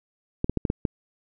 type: clicks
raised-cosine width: 3 ms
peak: -10 dBFS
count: 6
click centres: 0.444 / 0.496 / 0.573 / 0.652 / 0.701 / 0.852 s
effects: none